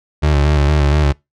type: tone with vibrato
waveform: 30% pulse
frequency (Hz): 73.4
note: D2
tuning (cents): 0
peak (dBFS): -8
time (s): 0.22-1.13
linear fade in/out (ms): 20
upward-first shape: square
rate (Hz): 4.3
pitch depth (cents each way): 49
effects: noise-tail reverb RT60 0.2 s tail -24 dB re dry + low-pass 5000 Hz 12 dB/octave